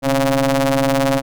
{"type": "ring-modulated tone", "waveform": "sawtooth", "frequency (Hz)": 138.59, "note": "C#3", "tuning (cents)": 0, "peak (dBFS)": -7, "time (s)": [0.02, 1.22], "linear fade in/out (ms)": 50, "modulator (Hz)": 407, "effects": []}